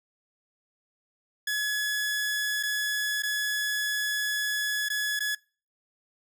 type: tone with dropouts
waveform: sawtooth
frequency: 1696 Hz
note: G#6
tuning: 36 cents sharp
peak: -23 dBFS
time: 1.47-5.35 s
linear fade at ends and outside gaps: 5 ms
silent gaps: 2.629-2.633 / 3.223-3.233 / 4.887-4.9 / 5.193-5.204 s
effects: noise-tail reverb RT60 0.4 s tail -25 dB re dry